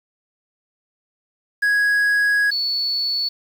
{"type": "tone pair in turn", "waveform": ["triangle", "sine"], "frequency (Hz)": [1661.2, 4435], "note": ["G#6", "C#8"], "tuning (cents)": [0, 0], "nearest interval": "octave + perfect fourth", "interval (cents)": 1700, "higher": "second", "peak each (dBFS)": [-13, -19], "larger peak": "first", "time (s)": [[1.62, 2.51], [2.51, 3.29]], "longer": "first", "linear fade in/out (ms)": 10, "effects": ["7-bit"]}